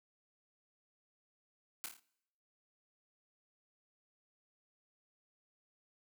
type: noise with echo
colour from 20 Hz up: white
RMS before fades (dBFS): -41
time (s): 1.84-1.86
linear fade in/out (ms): 0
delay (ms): 27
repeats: 5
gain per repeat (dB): -5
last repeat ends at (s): 1.995
effects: noise-tail reverb RT60 0.8 s tail -23 dB re dry + high-pass 150 Hz 12 dB/octave